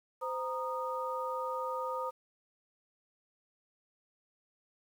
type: tone cluster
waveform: sine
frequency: 516 / 935 / 1233 Hz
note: C5 / A#5 / D#6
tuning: -24 / +5 / -16 cents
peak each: -37 / -38 / -38 dBFS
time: 0.21-2.11 s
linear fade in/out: 20 ms
effects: 10-bit